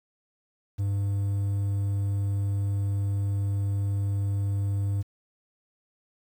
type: tone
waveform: triangle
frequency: 99.8 Hz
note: G2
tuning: 32 cents sharp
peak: -22 dBFS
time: 0.78-5.03 s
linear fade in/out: 20 ms
effects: 9-bit